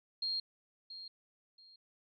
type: tone with echo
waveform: sine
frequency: 4230 Hz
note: C8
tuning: 18 cents sharp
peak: -33 dBFS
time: 0.22-0.4 s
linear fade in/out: 5 ms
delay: 680 ms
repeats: 2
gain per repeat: -12 dB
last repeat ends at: 1.76 s
effects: none